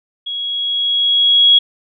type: tone with level ramp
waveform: sine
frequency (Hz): 3322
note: G#7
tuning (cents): 0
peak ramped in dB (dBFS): -21 to -5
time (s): 0.26-1.59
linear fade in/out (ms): 10
effects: none